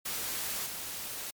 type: noise with level steps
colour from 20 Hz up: white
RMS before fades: -35 / -39 dBFS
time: 0.05-1.31 s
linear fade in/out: 10 ms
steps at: 0.66 s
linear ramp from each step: 2 ms
effects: MP3 96 kbps